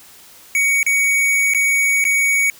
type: tone with dropouts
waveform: square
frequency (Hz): 2243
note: C#7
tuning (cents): +20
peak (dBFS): -14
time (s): 0.55-2.5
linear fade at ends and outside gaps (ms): 1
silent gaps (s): 0.83-0.864 / 1.537-1.547 / 2.041-2.051
effects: white hiss -44 dBFS RMS until 2.59 s